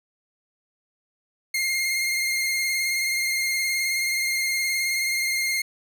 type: tone with vibrato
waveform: sawtooth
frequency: 2124 Hz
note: C7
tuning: 25 cents sharp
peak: -19 dBFS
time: 1.54-5.62 s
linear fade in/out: 5 ms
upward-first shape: sine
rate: 19 Hz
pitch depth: 29 cents each way
effects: none